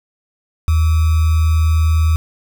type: tone with sample-and-hold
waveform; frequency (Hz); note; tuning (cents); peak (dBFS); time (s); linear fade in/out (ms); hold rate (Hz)
sine; 79.8; D#2; +44; -10; 0.68-2.16; 0; 1225
effects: none